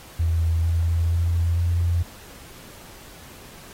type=tone with pitch steps; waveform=sine; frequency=82.41 / 83.61 / 84.82 / 86.06 Hz; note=E2 / E2 / E2 / F2; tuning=0 / +25 / +50 / -25 cents; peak=-18 dBFS; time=0.19-2.03 s; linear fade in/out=10 ms; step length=460 ms; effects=pink hiss -45 dBFS RMS until 3.73 s + AAC 48 kbps